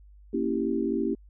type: chord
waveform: sine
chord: A# diminished seventh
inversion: none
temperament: equal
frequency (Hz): 233.1 / 277.2 / 329.6 / 392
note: A#3 / C#4 / E4 / G4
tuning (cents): 0 / 0 / 0 / 0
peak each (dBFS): -30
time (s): 0.33-1.15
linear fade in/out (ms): 10
effects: added 50 Hz sine -49 dBFS peak until 1.29 s